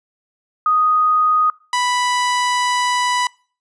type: tone pair in turn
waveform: sine / sawtooth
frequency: 1244.5 / 987.8 Hz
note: D#6 / B5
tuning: 0 / 0 cents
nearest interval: major third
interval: 400 cents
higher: first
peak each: -12 dBFS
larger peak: neither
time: 0.66-1.5 / 1.73-3.27 s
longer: second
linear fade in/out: 2 ms
effects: noise-tail reverb RT60 0.4 s tail -24 dB re dry + resampled to 22050 Hz